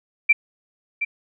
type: tone with echo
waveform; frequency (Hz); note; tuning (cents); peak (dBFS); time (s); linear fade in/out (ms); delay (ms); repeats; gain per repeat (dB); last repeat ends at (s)
sine; 2349; D7; 0; -10; 0.29-0.33; 10; 720; 1; -10; 1.05
effects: none